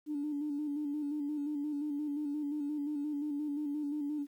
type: tone with vibrato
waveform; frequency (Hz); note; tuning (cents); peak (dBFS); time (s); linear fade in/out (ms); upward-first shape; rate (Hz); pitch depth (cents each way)
sine; 293.4; D4; -2; -32; 0.06-4.27; 50; square; 5.7; 42
effects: tanh soft clip ceiling -28 dBFS + 11-bit